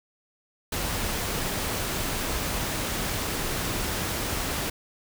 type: noise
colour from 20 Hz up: pink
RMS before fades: -29 dBFS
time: 0.72-4.7 s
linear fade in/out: 5 ms
effects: none